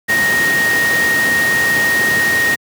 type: tone in noise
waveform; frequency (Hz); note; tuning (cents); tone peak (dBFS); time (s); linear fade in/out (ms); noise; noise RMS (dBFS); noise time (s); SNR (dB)
sine; 1864.7; A#6; 0; -12; 0.08-2.56; 20; pink; -20; 0.08-2.56; +5
effects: high-pass 150 Hz 12 dB/octave